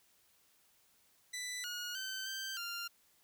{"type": "tone with pitch steps", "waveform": "15% pulse", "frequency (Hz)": [1987, 1443, 1539, 1563, 1394], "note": ["B6", "F#6", "G6", "G6", "F6"], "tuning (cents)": [10, -44, -32, -6, -4], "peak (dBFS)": -33, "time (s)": [1.33, 2.88], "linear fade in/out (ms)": 10, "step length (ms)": 310, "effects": ["white hiss -70 dBFS RMS until 3.23 s"]}